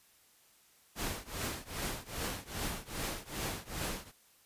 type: noise with tremolo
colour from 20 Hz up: pink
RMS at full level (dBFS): -35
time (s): 0.95-4.12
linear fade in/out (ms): 50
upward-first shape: triangle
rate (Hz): 2.5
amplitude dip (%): 95
effects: white hiss -65 dBFS RMS until 4.45 s + resampled to 32000 Hz